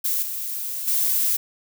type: noise with level steps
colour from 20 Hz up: violet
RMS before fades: -23 / -29 / -21 dBFS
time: 0.04-1.37 s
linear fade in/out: 10 ms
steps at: 0.22 / 0.87 s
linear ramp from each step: 10 ms
effects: none